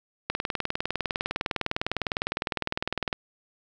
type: click train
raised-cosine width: 0.3 ms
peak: -10 dBFS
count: 57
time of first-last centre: 0.3-3.128 s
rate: 19.8 Hz
effects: none